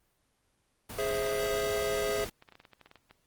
pink noise, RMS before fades -41 dBFS, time 0.89-2.3 s, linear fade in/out 10 ms
square chord, Ab augmented, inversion none, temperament equal with one note detuned, 415.3 / 527.5 / 659.3 Hz, Ab4 / C5 / E5, 0 / +14 / 0 cents, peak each -32 / -36 / -35 dBFS, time 0.98-2.25 s, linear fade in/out 10 ms
clicks, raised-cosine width 0.3 ms, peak -35 dBFS, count 12, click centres 2.424 / 2.488 / 2.523 / 2.554 / 2.601 / 2.652 / 2.733 / 2.813 / 2.86 / 2.914 / 2.957 / 3.11 s
effects pink hiss -73 dBFS RMS until 3.26 s + Opus 24 kbps

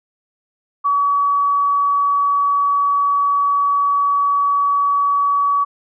sine tone, 1136 Hz, C#6, 42 cents sharp, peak -13 dBFS, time 0.84-5.65 s, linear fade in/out 20 ms, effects none

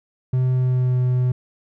triangle tone with pitch glide, 128 to 125.87 Hz, C3 to B2, -38 to +33 cents, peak -14 dBFS, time 0.33-1.32 s, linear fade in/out 5 ms, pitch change -29 cents, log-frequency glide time 0.5-1 s, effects none

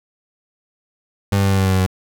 30% pulse tone with pitch steps, 99.4 / 98.49 / 97.58 / 96.68 / 95.79 / 94.91 / 94.04 / 93.17 Hz, G2 / G2 / G2 / G2 / G2 / F#2 / F#2 / F#2, +25 / +9 / -7 / -23 / -39 / +45 / +29 / +13 cents, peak -11 dBFS, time 1.32-1.864 s, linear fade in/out 5 ms, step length 68 ms, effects none

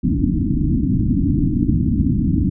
white low-pass noise, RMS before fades -17 dBFS, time 0.03-2.5 s, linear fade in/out 10 ms, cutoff 310 Hz, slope 96 dB/octave, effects none

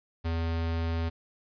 square tone, 82.7 Hz, E2, 6 cents sharp, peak -28 dBFS, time 0.24-1.1 s, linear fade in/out 20 ms, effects resampled to 11025 Hz + 10-bit

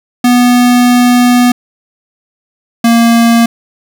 square tone pair in turn, 245.3 / 232.4 Hz, B3 / A#3, -12 / -5 cents, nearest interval minor second, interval 93 cents, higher first, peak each -5 dBFS, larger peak neither, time 0.24-1.52 / 2.84-3.46 s, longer first, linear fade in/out 5 ms, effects none

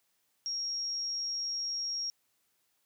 sine tone, 5588 Hz, F8, in tune, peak -32 dBFS, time 0.46-2.1 s, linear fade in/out 0 ms, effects white hiss -75 dBFS RMS until 2.85 s + high-pass 80 Hz 12 dB/octave

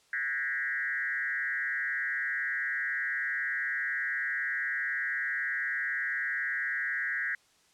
sine tone with frequency modulation, 1760 Hz, A6, in tune, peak -29 dBFS, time 0.13-7.35 s, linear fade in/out 2 ms, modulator 138 Hz, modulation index 1.7, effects white hiss -65 dBFS RMS until 7.73 s + low-pass 8000 Hz 12 dB/octave

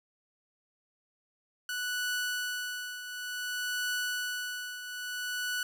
sawtooth tone with tremolo, 1480 Hz, F#6, in tune, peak -26 dBFS, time 1.69-5.63 s, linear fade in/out 2 ms, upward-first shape triangle, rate 0.56 Hz, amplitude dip 70%, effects none

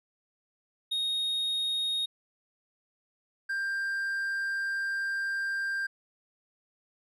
triangle tone pair in turn, 3729 / 1587.9 Hz, A#7 / G6, 0 / +22 cents, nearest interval octave + minor third, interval 1478 cents, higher first, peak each -26 / -27 dBFS, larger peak first, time 0.91-2.06 / 3.49-5.87 s, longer second, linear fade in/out 10 ms, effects resampled to 32000 Hz

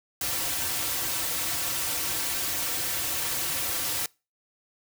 white noise with comb filter, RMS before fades -29 dBFS, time 0.21-4.06 s, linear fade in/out 2 ms, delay 4.8 ms, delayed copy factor -0.75, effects noise-tail reverb RT60 0.3 s tail -25 dB re dry

